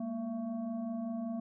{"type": "tone with frequency modulation", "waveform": "sine", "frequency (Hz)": 233.1, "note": "A#3", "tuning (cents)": 0, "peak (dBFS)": -34, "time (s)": [0, 1.4], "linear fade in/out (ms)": 5, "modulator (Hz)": 441, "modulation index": 0.78, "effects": []}